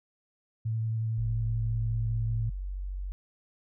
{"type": "tone with vibrato", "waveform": "sine", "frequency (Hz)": 111.8, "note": "A2", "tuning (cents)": 28, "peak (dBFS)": -27, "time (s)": [0.65, 2.5], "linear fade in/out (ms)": 10, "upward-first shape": "sine", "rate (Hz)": 11, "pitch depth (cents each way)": 14}
{"type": "tone", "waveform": "sine", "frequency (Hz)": 47, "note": "F#1", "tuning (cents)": 28, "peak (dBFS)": -32, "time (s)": [1.18, 3.12], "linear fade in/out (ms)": 0}
{"effects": []}